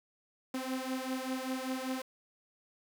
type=beating tone pair; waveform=sawtooth; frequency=257.7 / 262.8 Hz; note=C4 / C4; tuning=-26 / +8 cents; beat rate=5.1 Hz; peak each=-33 / -34 dBFS; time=0.54-2.02 s; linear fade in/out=5 ms; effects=9-bit